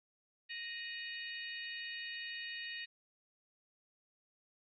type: harmonic tone with a mistuned harmonic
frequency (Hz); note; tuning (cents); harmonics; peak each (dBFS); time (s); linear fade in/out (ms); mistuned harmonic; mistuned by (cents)
622; D#5; -1; 3 / 4 / 5 / 6 / 7; -45 / -47 / -49 / -51 / -52; 0.49-2.86; 20; 5; -120
effects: none